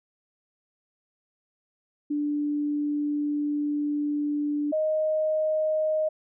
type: tone pair in turn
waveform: sine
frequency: 293.7 / 622.3 Hz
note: D4 / D#5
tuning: 0 / 0 cents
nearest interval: octave + minor second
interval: 1300 cents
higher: second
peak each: -24 / -22 dBFS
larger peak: second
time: 2.1-4.72 / 4.72-6.09 s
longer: first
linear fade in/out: 10 ms
effects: none